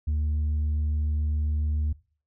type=tone; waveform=sine; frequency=75.6 Hz; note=D#2; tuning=49 cents flat; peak=-20 dBFS; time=0.07-1.93 s; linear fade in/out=10 ms; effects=noise-tail reverb RT60 0.4 s tail -22 dB re dry + tanh soft clip ceiling -22 dBFS